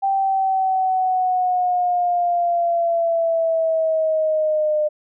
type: linear sweep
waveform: sine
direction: down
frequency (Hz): 784 to 603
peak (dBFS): -16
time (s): 0.02-4.89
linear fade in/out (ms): 20
effects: none